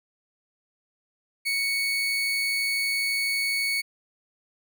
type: tone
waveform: 30% pulse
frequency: 2222 Hz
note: C#7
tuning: 4 cents sharp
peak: -21 dBFS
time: 1.45-3.82 s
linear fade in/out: 20 ms
effects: none